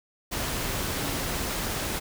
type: tone in noise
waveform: sine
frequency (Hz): 280.6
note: C#4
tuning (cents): +21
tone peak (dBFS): -38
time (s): 0.93-1.19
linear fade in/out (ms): 20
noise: pink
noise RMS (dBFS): -30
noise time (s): 0.31-2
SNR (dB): -11
effects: none